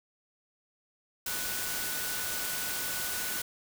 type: tone in noise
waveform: sine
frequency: 1480 Hz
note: F#6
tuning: in tune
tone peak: -41 dBFS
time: 1.26-3.42 s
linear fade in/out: 5 ms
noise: white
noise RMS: -34 dBFS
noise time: 1.26-3.42 s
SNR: -10 dB
effects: none